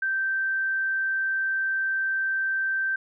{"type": "tone", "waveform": "sine", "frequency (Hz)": 1560, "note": "G6", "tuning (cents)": -9, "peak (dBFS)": -23, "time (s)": [0.02, 2.96], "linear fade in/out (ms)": 5, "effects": []}